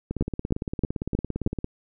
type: two click trains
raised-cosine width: 3 ms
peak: -10 / -15 dBFS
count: 5 / 28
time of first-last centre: 0.21-1.464 / 0.11-1.644 s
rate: 3.19 / 17.6 Hz
effects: none